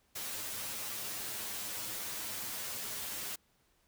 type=noise with comb filter; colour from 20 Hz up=white; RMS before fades=-40 dBFS; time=0.15-3.36 s; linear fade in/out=10 ms; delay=9.5 ms; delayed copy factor=+1; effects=pink hiss -72 dBFS RMS until 3.87 s